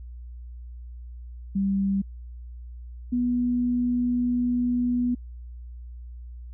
sine tone pair in turn, 196 / 245 Hz, G3 / B3, 0 / -14 cents, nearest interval major third, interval 386 cents, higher second, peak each -21 dBFS, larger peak neither, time 1.55-2.02 / 3.12-5.15 s, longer second, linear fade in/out 10 ms, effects added 60 Hz sine -37 dBFS peak until 6.53 s

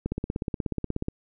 click train, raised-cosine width 3 ms, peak -15 dBFS, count 18, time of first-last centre 0.06-1.084 s, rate 16.6 Hz, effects none

